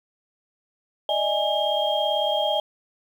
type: tone cluster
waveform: sine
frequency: 597 / 635 / 826 / 3220 Hz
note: D5 / D#5 / G#5 / G7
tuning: +28 / +35 / -10 / +46 cents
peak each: -26 dBFS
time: 1.09-2.6 s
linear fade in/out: 2 ms
effects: 8-bit